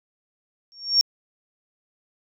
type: tone with exponential growth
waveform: sine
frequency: 5520 Hz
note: F8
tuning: 21 cents flat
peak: -10 dBFS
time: 0.72-1.01 s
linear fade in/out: 0 ms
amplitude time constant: 61 ms
effects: tanh soft clip ceiling -7 dBFS